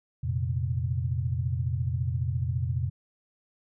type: chord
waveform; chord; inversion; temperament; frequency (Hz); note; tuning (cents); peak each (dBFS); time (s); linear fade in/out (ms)
sine; F suspended fourth; none; just; 87.31 / 116.41 / 130.96; F2 / Bb2 / C3; 0 / -2 / +2; -30; 0.23-2.9; 10
effects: none